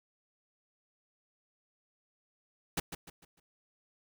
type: noise with echo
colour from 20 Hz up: pink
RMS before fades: -32 dBFS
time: 2.77-2.8 s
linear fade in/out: 5 ms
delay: 150 ms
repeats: 4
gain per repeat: -9 dB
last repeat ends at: 3.4 s
effects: none